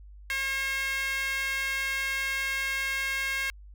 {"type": "tone with high-pass filter", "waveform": "sawtooth", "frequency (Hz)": 539, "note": "C#5", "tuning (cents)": -49, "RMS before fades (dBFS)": -30, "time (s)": [0.3, 3.5], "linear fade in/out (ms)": 0, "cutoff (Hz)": 1900, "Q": 6.3, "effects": ["added 50 Hz sine -45 dBFS peak until 3.74 s"]}